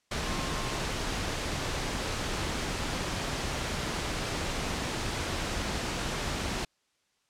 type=tone in noise; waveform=sine; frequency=1064 Hz; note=C6; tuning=29 cents sharp; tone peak=-41 dBFS; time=0.24-0.79 s; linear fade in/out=5 ms; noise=pink; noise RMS=-32 dBFS; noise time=0.11-6.65 s; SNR=-12 dB; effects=white hiss -73 dBFS RMS until 7.29 s + low-pass 7000 Hz 12 dB/octave